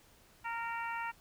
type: harmonic tone with a mistuned harmonic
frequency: 463 Hz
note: A#4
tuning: 12 cents flat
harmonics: 2 / 3 / 4 / 5 / 6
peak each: -38 / -42 / -44 / -46 / -48 dBFS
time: 0.44-1.12 s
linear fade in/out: 20 ms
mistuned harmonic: 6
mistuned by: -21 cents
effects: pink hiss -63 dBFS RMS until 1.2 s